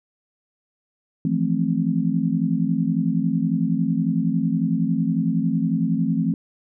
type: chord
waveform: sine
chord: F major seventh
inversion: third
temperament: just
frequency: 163.7 / 174.61 / 218.3 / 261.9 Hz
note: E3 / F3 / A3 / C4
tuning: -12 / 0 / -13 / +2 cents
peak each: -24 dBFS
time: 1.25-6.34 s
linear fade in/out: 2 ms
effects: none